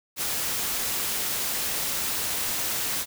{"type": "noise", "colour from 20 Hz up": "white", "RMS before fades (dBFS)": -28, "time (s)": [0.16, 3.06], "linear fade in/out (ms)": 50, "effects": []}